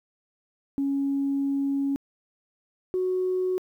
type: tone pair in turn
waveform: sine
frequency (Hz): 277.2 / 369.1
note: C#4 / F#4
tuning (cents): 0 / -4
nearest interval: perfect fourth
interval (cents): 496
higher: second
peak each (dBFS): -22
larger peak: neither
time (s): 0.78-1.96 / 2.94-3.58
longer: first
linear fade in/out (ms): 0
effects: tanh soft clip ceiling -18 dBFS + 10-bit